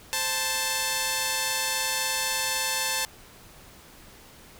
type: tone pair together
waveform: 5% pulse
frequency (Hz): 523.3 / 880.1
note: C5 / A5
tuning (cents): 0 / 0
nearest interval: major sixth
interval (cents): 900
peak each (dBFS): -20 / -14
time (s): 0.13-3.05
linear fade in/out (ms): 0
effects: pink hiss -50 dBFS RMS until 4.59 s